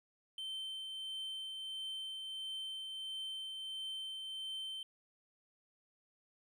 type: tone with tremolo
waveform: triangle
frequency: 3100 Hz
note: G7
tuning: 20 cents flat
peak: -38 dBFS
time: 0.38-4.83 s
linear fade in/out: 2 ms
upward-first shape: triangle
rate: 1.5 Hz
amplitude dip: 30%
effects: none